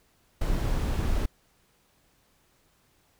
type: noise with ADSR envelope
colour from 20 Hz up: brown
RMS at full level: -24 dBFS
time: 0.41-1.26 s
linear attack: 6 ms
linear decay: 11 ms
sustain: -2 dB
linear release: 7 ms
effects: pink hiss -66 dBFS RMS until 3.19 s

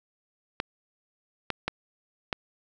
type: clicks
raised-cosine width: 0.3 ms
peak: -11 dBFS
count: 4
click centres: 0.601 / 1.503 / 1.68 / 2.328 s
effects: none

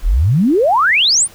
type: exponential sweep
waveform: sine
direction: up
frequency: 32.45 to 10030 Hz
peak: -9 dBFS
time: 0.02-1.28 s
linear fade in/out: 50 ms
effects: pink hiss -42 dBFS RMS until 1.34 s

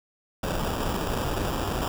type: noise with sample-and-hold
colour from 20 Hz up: pink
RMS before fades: -28 dBFS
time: 0.43-1.88 s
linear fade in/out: 2 ms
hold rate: 2100 Hz
effects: none

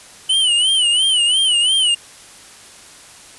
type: tone with vibrato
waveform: square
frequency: 2997 Hz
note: F#7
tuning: 22 cents sharp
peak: -13 dBFS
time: 0.29-1.95 s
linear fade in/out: 10 ms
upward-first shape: sine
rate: 2.9 Hz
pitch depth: 110 cents each way
effects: white hiss -41 dBFS RMS until 3.38 s + resampled to 24000 Hz

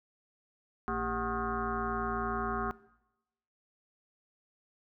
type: tone with frequency modulation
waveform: sine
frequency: 740 Hz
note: F#5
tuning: in tune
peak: -30 dBFS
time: 0.88-2.71 s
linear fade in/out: 0 ms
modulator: 171 Hz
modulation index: 3.9
effects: noise-tail reverb RT60 0.9 s tail -19 dB re dry

